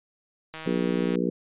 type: click train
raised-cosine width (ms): 0.3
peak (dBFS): -22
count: 99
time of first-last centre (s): 0.54-1.156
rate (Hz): 159
type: harmonic tone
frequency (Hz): 60.5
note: B1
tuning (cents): -35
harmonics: 3 / 4 / 5 / 6 / 7 / 8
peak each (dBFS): -28 / -29 / -30 / -31 / -31 / -32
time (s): 0.66-1.3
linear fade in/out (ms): 5
effects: resampled to 8000 Hz